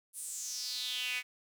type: tone with high-pass filter sweep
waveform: sawtooth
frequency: 249.7 Hz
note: B3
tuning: 19 cents sharp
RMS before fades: -38 dBFS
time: 0.13-1.23 s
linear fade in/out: 50 ms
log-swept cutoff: 10000 to 2200 Hz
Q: 5.2
effects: none